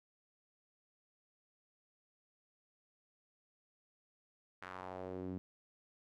sawtooth tone with band-pass filter sweep, 92.5 Hz, F#2, in tune, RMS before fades -45 dBFS, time 4.62-5.38 s, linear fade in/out 0 ms, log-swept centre 1600 to 230 Hz, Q 1.9, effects none

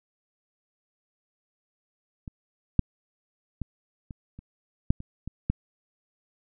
clicks, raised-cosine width 5 ms, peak -25 / -6 / -19 / -26 / -30 / -7 / -26 / -22 / -11 dBFS, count 9, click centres 2.278 / 2.793 / 3.617 / 4.108 / 4.39 / 4.905 / 5.004 / 5.276 / 5.5 s, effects none

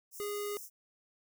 white high-pass noise, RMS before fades -47 dBFS, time 0.11-0.7 s, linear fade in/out 50 ms, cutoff 5300 Hz, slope 96 dB/octave
square tone, 411.6 Hz, G#4, 16 cents flat, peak -36 dBFS, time 0.2-0.57 s, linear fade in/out 0 ms
effects none

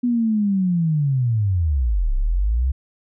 sine linear two-way sweep, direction down then up, 247.6 to 30.87 to 68.2 Hz, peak -16 dBFS, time 0.03-2.72 s, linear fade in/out 10 ms, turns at 2.14 s, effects none

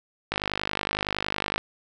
click train, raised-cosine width 0.3 ms, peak -9 dBFS, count 65, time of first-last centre 0.32-1.58 s, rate 50.8 Hz, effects none

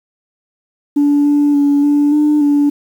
sine tone with pitch steps, 288.8 / 290.6 / 285.7 / 290.6 / 298.7 / 289 Hz, D4 / D4 / D4 / D4 / D4 / D4, -29 / -18 / -48 / -18 / +29 / -28 cents, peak -7 dBFS, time 0.96-2.7 s, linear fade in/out 10 ms, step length 290 ms, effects tanh soft clip ceiling -6 dBFS + 7-bit

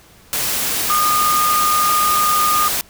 sine tone in noise, 1222 Hz, D#6, 32 cents flat, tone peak -14 dBFS, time 0.9-2.68 s, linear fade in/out 0 ms, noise white, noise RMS -20 dBFS, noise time 0.33-2.81 s, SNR +3 dB, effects pink hiss -47 dBFS RMS until 2.89 s

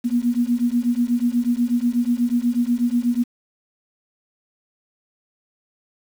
sine beating tone pair, 236.6 / 244.8 Hz, A#3 / B3, +26 / -15 cents, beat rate 8.2 Hz, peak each -20 dBFS, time 0.04-3.24 s, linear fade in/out 20 ms, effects 7-bit

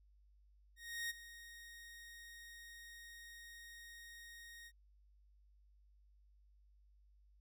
sawtooth tone with ADSR envelope, 1864.7 Hz, A#6, in tune, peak -35 dBFS, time 0.76-4.72 s, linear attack 340 ms, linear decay 20 ms, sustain -15 dB, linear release 54 ms, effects added 50 Hz sine -65 dBFS peak until 7.4 s

